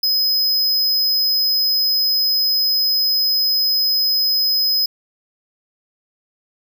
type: tone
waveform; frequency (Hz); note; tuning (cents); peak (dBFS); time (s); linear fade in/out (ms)
square; 5060; D#8; +28; -15; 0.03-4.86; 5
effects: none